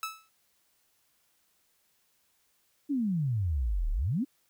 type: tone with exponential decay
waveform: sawtooth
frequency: 1306 Hz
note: E6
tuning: 17 cents flat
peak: -26 dBFS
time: 0.03-0.29 s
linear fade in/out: 1 ms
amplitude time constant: 55 ms
type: exponential two-way sweep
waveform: sine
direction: down then up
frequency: 300.8 to 34.65 to 300.8 Hz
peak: -26 dBFS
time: 2.89-4.25 s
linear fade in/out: 20 ms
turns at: 3.91 s
effects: white hiss -71 dBFS RMS until 4.49 s